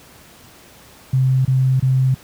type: tone bursts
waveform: sine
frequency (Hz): 130.81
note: C3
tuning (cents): 0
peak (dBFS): -12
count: 3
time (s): 1.13-2.144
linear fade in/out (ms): 5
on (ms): 320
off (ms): 27
effects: pink hiss -45 dBFS RMS until 2.23 s + high-pass 60 Hz 12 dB/octave